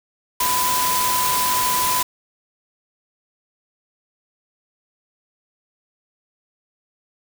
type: tone in noise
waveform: sine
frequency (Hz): 1000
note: B5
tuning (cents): +21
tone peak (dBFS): -20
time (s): 0.4-2.03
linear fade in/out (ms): 5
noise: white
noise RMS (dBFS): -22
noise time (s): 0.4-2.03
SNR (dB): -1
effects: none